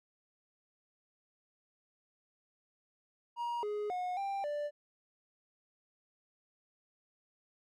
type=tone with pitch steps; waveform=triangle; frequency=949 / 417.6 / 725 / 790 / 588 Hz; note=A#5 / G#4 / F#5 / G5 / D5; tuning=+31 / +10 / -35 / +13 / +2 cents; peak=-32 dBFS; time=3.36-4.71 s; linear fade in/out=50 ms; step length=270 ms; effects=none